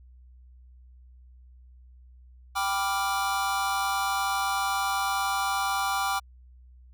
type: chord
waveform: square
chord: G dominant seventh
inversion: none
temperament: equal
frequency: 784 / 987.8 / 1174.7 / 1396.9 Hz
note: G5 / B5 / D6 / F6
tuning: 0 / 0 / 0 / 0 cents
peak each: -30 / -34 / -31 / -33 dBFS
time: 2.55-6.2 s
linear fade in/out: 20 ms
effects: added 62 Hz sine -49 dBFS peak until 6.93 s